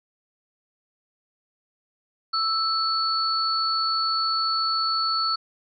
sine tone pair together, 1318 / 4433 Hz, E6 / C#8, -1 / -1 cents, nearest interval octave + major sixth, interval 2100 cents, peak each -24 dBFS, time 2.33-5.36 s, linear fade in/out 10 ms, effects none

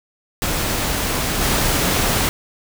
pink noise with level steps, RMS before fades -21 / -18 dBFS, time 0.42-2.29 s, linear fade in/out 0 ms, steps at 1.41 s, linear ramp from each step 2 ms, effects none

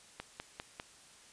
click train, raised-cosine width 0.3 ms, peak -24 dBFS, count 4, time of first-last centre 0.2-0.799 s, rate 5.01 Hz, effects white hiss -58 dBFS RMS until 1.32 s + resampled to 22050 Hz

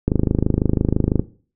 click train, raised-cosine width 3 ms, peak -3 dBFS, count 30, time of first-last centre 0.08-1.195 s, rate 26 Hz, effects noise-tail reverb RT60 0.4 s tail -17 dB re dry

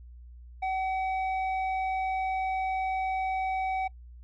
square tone with low-pass filter, 759 Hz, F#5, 44 cents sharp, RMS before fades -30 dBFS, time 0.62-3.88 s, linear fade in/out 10 ms, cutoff 1700 Hz, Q 5.9, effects noise-tail reverb RT60 0.1 s tail -24 dB re dry + added 60 Hz sine -45 dBFS peak until 4.23 s

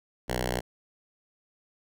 5% pulse tone with notch filter, 61.74 Hz, B1, in tune, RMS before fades -30 dBFS, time 0.28-0.61 s, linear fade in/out 20 ms, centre 270 Hz, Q 1.8, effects none

